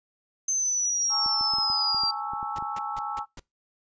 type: exponential sweep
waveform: sine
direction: down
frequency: 6272 to 4699 Hz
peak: -23 dBFS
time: 0.48-2.11 s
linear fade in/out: 5 ms
type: chord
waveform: sine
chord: A major seventh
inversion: third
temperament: equal with one note detuned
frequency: 830.6 / 893.3 / 1108.7 / 1318.5 Hz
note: G#5 / A5 / C#6 / E6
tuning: 0 / +26 / 0 / 0 cents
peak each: -33 / -37 / -38 / -33 dBFS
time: 1.09-3.26 s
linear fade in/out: 50 ms
type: clicks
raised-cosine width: 3 ms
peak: -31 dBFS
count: 11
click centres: 1.261 / 1.41 / 1.537 / 1.585 / 1.701 / 1.946 / 2.036 / 2.335 / 2.429 / 2.586 / 2.625 s
type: noise bursts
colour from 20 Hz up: pink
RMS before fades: -41 dBFS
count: 5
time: 2.56-3.395 s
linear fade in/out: 0 ms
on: 23 ms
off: 180 ms
effects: noise-tail reverb RT60 0.2 s tail -23 dB re dry + resampled to 16000 Hz